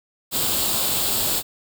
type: noise with comb filter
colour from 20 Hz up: white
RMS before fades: -22 dBFS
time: 0.31-1.43 s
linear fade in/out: 50 ms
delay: 0.25 ms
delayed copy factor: +0.6
effects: none